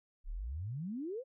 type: exponential sweep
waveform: sine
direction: up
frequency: 30.62 to 550 Hz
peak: -37 dBFS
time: 0.24-1.24 s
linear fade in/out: 50 ms
effects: none